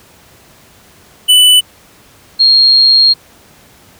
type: tone pair in turn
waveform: square / sine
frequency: 2985 / 4246 Hz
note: F#7 / C8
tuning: +15 / +25 cents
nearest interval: tritone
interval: 610 cents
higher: second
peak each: -4 dBFS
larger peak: neither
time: 1.28-1.61 / 2.39-3.14 s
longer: second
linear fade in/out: 20 ms
effects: pink hiss -43 dBFS RMS until 3.99 s + high-pass 60 Hz 12 dB/octave